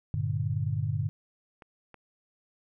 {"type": "chord", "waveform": "sine", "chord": "G minor", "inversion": "none", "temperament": "equal", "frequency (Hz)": [98, 116.54, 146.83], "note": ["G2", "Bb2", "D3"], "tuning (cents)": [0, 0, 0], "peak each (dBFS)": -31, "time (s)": [0.14, 1.09], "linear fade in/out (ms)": 0}
{"type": "clicks", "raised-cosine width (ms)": 0.5, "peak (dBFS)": -33, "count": 2, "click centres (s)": [1.622, 1.943]}
{"effects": []}